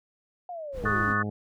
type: linear sweep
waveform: sine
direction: down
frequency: 727 to 250.4 Hz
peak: -34 dBFS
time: 0.49-1.13 s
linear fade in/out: 2 ms
type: noise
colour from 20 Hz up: brown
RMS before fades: -39 dBFS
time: 0.72-1.16 s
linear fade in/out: 50 ms
type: harmonic tone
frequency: 104.1 Hz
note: G#2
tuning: 5 cents sharp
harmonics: 1 / 2 / 3 / 4 / 5 / 6 / 7 / 8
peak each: -32 / -32 / -41 / -39 / -46 / -44 / -45 / -50 dBFS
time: 0.83-1.3 s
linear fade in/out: 5 ms
type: chord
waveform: sine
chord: D# half-diminished seventh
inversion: third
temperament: equal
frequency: 1108.7 / 1244.5 / 1480 / 1760 Hz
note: C#6 / D#6 / F#6 / A6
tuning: 0 / 0 / 0 / 0 cents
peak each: -31 / -29 / -29 / -29 dBFS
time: 0.85-1.23 s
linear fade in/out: 10 ms
effects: none